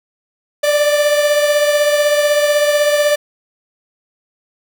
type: beating tone pair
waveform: 45% pulse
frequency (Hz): 587.3 / 603.3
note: D5 / D5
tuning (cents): 0 / +46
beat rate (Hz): 16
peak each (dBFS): -12 / -20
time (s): 0.63-3.16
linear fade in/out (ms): 10
effects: none